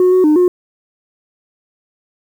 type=tone with pitch steps; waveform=sine; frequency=365.1 / 369.7 / 303.9 / 359.3 Hz; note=F#4 / F#4 / D#4 / F4; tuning=-23 / -1 / -41 / +49 cents; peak=-5 dBFS; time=0-0.48 s; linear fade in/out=2 ms; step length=120 ms; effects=tanh soft clip ceiling -6 dBFS + 7-bit